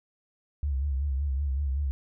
sine tone with vibrato, 69.3 Hz, C#2, in tune, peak -25 dBFS, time 0.63-1.91 s, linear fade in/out 0 ms, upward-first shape sine, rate 5.3 Hz, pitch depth 96 cents each way, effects none

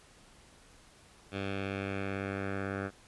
10% pulse tone with low-pass filter sweep, 98 Hz, G2, in tune, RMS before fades -36 dBFS, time 1.31-2.91 s, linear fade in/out 50 ms, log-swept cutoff 3100 to 1600 Hz, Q 2.2, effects pink hiss -59 dBFS RMS until 3.07 s + resampled to 24000 Hz

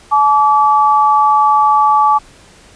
sine tone pair together, 857 / 1153.6 Hz, A5 / D6, -46 / -31 cents, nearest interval perfect fourth, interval 515 cents, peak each -10 dBFS, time 0.11-2.19 s, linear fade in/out 20 ms, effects pink hiss -43 dBFS RMS until 2.75 s + resampled to 22050 Hz

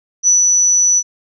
sine tone with ADSR envelope, 5940 Hz, F#8, 6 cents sharp, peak -7 dBFS, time 0.23-1.03 s, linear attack 44 ms, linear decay 140 ms, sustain -2 dB, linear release 52 ms, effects none

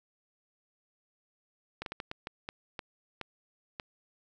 slowing click train, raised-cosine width 0.3 ms, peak -21 dBFS, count 10, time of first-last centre 1.82-3.798 s, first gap 42 ms, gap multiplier 1.39, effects none

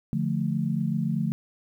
sine chord, D minor, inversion none, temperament equal, 146.83 / 174.61 / 220 Hz, D3 / F3 / A3, 0 / 0 / 0 cents, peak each -28 dBFS, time 0.13-1.32 s, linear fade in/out 0 ms, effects 10-bit

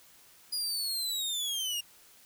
sawtooth linear sweep, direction down, 4928 to 2794 Hz, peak -28 dBFS, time 0.52-1.81 s, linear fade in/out 10 ms, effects white hiss -58 dBFS RMS until 2.25 s

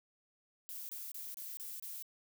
violet noise bursts, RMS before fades -45 dBFS, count 6, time 0.69-2.025 s, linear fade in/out 0 ms, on 200 ms, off 27 ms, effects none

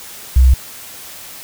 sine tone, 64.2 Hz, C2, 32 cents flat, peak -5 dBFS, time 0.36-0.54 s, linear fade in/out 5 ms, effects white hiss -34 dBFS RMS until 1.43 s

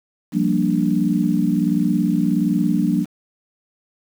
sine chord, G minor seventh, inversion third, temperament equal, 174.61 / 196 / 233.1 / 293.7 Hz, F3 / G3 / Bb3 / D4, 0 / 0 / 0 / 0 cents, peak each -21 dBFS, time 0.32-3.06 s, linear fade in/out 50 ms, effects 7-bit

